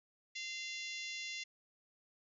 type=harmonic tone; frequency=691 Hz; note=F5; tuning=19 cents flat; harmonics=3 / 4 / 5 / 6 / 7 / 8 / 9 / 10; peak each=-45 / -47 / -49 / -51 / -52 / -53 / -54 / -55 dBFS; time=0.35-1.44 s; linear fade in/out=10 ms; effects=none